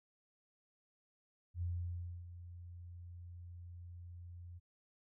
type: tone with ADSR envelope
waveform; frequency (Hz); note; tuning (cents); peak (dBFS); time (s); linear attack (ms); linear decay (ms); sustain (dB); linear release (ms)
sine; 87.31; F2; 0; -35; 1.54-4.6; 79; 630; -13; 28
effects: none